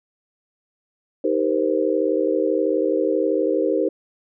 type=chord; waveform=sine; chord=C minor seventh; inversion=first; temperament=just; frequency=314 / 392.4 / 470.9 / 523.3 Hz; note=Eb4 / G4 / Bb4 / C5; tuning=+16 / +2 / +18 / 0 cents; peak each=-23 dBFS; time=1.24-3.89 s; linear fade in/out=5 ms; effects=none